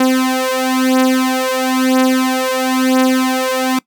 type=beating tone pair; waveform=sawtooth; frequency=258.2 / 259.2 Hz; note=C4 / C4; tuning=-23 / -16 cents; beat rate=1 Hz; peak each=-11 dBFS; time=0-3.79 s; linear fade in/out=5 ms; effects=noise-tail reverb RT60 0.1 s tail -21 dB re dry